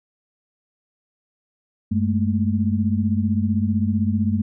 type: tone cluster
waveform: sine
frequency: 95.6 / 208 / 223.6 Hz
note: G2 / G#3 / A3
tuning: -43 / +3 / +28 cents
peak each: -22 dBFS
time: 1.91-4.42 s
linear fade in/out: 10 ms
effects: none